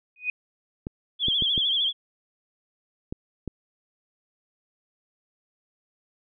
sine tone with exponential growth, 2489 Hz, D#7, in tune, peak -20 dBFS, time 0.16-0.3 s, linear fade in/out 2 ms, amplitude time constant 30 ms
clicks, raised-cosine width 3 ms, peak -18 dBFS, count 6, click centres 0.869 / 1.284 / 1.423 / 1.578 / 3.125 / 3.477 s
sine tone with vibrato, 3293 Hz, G#7, 15 cents flat, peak -21 dBFS, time 1.19-1.93 s, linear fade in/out 50 ms, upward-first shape sine, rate 13 Hz, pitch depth 85 cents each way
effects none

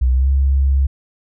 sine tone with pitch glide, 63.1 to 68.02 Hz, B1 to C#2, +38 to -32 cents, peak -11 dBFS, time 0.01-0.87 s, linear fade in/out 10 ms, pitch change +130 cents, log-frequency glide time 0.12-0.29 s, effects none

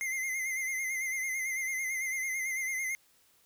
square tone with vibrato, 2085 Hz, C7, 7 cents flat, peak -32 dBFS, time 0.01-2.95 s, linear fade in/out 0 ms, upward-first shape sine, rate 9 Hz, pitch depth 50 cents each way, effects white hiss -66 dBFS RMS until 3.45 s

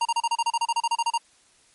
square tone bursts, 932.3 Hz, A#5, in tune, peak -21 dBFS, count 16, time 0.01-1.178 s, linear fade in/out 5 ms, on 43 ms, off 32 ms, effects white hiss -59 dBFS RMS until 1.74 s + MP3 48 kbps

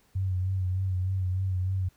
sine tone with vibrato, 93.4 Hz, F#2, 17 cents sharp, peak -25 dBFS, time 0.15-1.89 s, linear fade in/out 10 ms, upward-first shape sine, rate 3.3 Hz, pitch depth 41 cents each way, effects pink hiss -65 dBFS RMS until 1.96 s

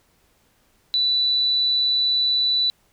sine tone, 3969 Hz, B7, 8 cents sharp, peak -17 dBFS, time 0.94-2.7 s, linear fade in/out 0 ms, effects pink hiss -62 dBFS RMS until 2.92 s

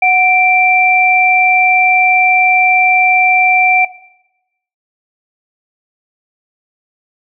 sine tone pair together, 738 / 2351 Hz, F#5 / D7, -5 / +1 cents, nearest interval octave + minor sixth, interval 2006 cents, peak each -10 dBFS, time 0.02-3.85 s, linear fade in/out 5 ms, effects noise-tail reverb RT60 0.9 s tail -17 dB re dry

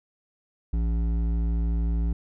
sine tone with hard clipping, 56.6 Hz, A1, 50 cents sharp, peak -24 dBFS, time 0.73-2.13 s, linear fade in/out 5 ms, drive 10 dB, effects none

